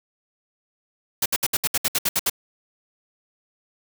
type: noise bursts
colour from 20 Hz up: white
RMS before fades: -21 dBFS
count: 11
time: 1.22-2.298 s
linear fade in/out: 5 ms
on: 38 ms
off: 66 ms
effects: none

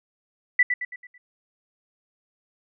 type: tone with echo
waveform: sine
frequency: 1975.5 Hz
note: B6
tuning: in tune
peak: -13 dBFS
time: 0.59-0.63 s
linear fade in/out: 5 ms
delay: 110 ms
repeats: 5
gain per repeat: -7 dB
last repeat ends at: 1.18 s
effects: none

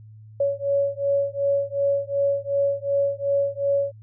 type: beating tone pair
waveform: sine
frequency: 559 / 561.7 Hz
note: C#5 / C#5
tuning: +14 / +23 cents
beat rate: 2.7 Hz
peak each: -23 dBFS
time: 0.4-3.92 s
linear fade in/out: 5 ms
effects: added 108 Hz sine -42 dBFS peak until 4.02 s

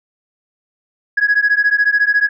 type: beating tone pair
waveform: sine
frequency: 1661.2 / 1675.2 Hz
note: G#6 / G#6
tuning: 0 / +15 cents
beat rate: 14 Hz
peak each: -13 dBFS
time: 1.17-2.29 s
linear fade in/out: 10 ms
effects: tanh soft clip ceiling -6 dBFS

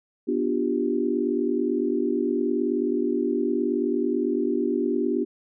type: chord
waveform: sine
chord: G dominant seventh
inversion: first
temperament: just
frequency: 245 / 294 / 352.8 / 392 Hz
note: B3 / D4 / F4 / G4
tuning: -14 / +2 / +18 / 0 cents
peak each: -27 dBFS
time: 0.27-5.25 s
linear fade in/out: 20 ms
effects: none

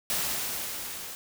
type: noise with level ramp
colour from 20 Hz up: white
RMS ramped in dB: -28 to -40 dBFS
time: 0.1-1.15 s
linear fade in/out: 0 ms
effects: none

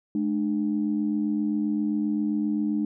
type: tone pair together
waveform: sine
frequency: 212.4 / 300 Hz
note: G#3 / D4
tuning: +39 / +37 cents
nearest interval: tritone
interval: 598 cents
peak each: -25 dBFS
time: 0.15-2.85 s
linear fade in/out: 2 ms
effects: tanh soft clip ceiling -15 dBFS

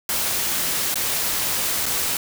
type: noise with dropouts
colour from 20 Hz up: white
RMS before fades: -23 dBFS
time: 0.09-2.17 s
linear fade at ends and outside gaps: 2 ms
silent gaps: 0.943-0.956 / 1.858-1.862 s
effects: none

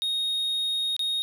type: tone with dropouts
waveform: triangle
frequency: 3729 Hz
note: A#7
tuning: in tune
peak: -23 dBFS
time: 0.02-1.22 s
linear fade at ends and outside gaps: 0 ms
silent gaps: 0.965-0.993 s
effects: none

